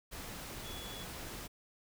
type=tone in noise; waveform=sine; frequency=3390 Hz; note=G#7; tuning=35 cents sharp; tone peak=-48 dBFS; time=0.64-1.05 s; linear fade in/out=20 ms; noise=pink; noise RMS=-45 dBFS; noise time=0.11-1.48 s; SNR=-6 dB; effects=none